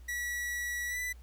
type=tone with pitch glide; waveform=45% pulse; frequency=1938 to 1984.4 Hz; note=B6 to B6; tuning=-33 to +8 cents; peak=-33 dBFS; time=0.08-1.13 s; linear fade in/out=10 ms; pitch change=+41 cents; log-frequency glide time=0.88-0.98 s; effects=added 60 Hz sine -48 dBFS peak until 1.22 s + pink hiss -65 dBFS RMS until 1.22 s